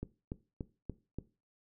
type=click train; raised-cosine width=3 ms; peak=-25 dBFS; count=5; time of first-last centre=0.03-1.186 s; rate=3.46 Hz; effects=noise-tail reverb RT60 0.3 s tail -17 dB re dry